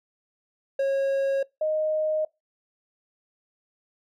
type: tone pair in turn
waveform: triangle / sine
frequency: 546 / 620.4 Hz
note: C#5 / D#5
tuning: -26 / -5 cents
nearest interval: major second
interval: 221 cents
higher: second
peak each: -19 / -22 dBFS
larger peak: first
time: 0.79-1.43 / 1.61-2.25 s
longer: neither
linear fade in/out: 5 ms
effects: noise-tail reverb RT60 0.2 s tail -23 dB re dry